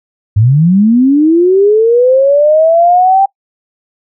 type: linear sweep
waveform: sine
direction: up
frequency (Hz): 98 to 790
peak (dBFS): -4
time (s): 0.36-3.26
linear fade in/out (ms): 10
effects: noise-tail reverb RT60 0.1 s tail -23 dB re dry